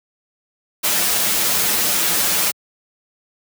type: noise with comb filter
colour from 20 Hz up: white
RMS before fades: -18 dBFS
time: 0.83-2.52 s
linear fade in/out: 20 ms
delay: 7.6 ms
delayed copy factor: -0.75
effects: high-pass 100 Hz 12 dB/octave